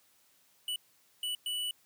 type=tone bursts at uneven times; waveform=square; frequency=2960 Hz; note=F#7; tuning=in tune; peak=-33 dBFS; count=3; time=0.68-0.76 / 1.23-1.35 / 1.46-1.71 s; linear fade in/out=2 ms; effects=white hiss -67 dBFS RMS until 1.85 s + high-pass 80 Hz 12 dB/octave